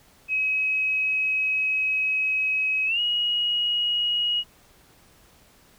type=tone with pitch glide; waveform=sine; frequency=2549 to 2894 Hz; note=D#7 to F#7; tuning=+41 to -39 cents; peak=-21 dBFS; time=0.28-4.44 s; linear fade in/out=50 ms; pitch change=+220 cents; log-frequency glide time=2.86-3 s; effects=pink hiss -56 dBFS RMS until 5.78 s